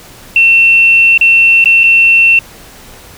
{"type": "tone with dropouts", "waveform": "sine", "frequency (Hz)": 2700, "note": "E7", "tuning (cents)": 41, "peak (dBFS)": -3, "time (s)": [0.36, 2.39], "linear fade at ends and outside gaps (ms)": 2, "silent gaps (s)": [[1.177, 1.211], [1.642, 1.657], [1.835, 1.839]], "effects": ["pink hiss -35 dBFS RMS until 3.17 s"]}